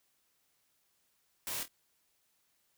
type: noise with echo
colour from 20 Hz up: white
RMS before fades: -38 dBFS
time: 1.47-1.63 s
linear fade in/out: 0 ms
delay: 25 ms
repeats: 2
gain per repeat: -10 dB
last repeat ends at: 1.68 s
effects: white hiss -75 dBFS RMS until 2.77 s